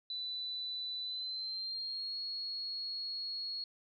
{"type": "tone with pitch glide", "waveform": "sine", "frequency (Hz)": [3985, 4321], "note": ["B7", "C#8"], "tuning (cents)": [15, -45], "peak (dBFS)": -37, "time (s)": [0.1, 3.64], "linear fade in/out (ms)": 2, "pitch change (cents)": 140, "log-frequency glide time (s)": [1.02, 2.17], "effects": []}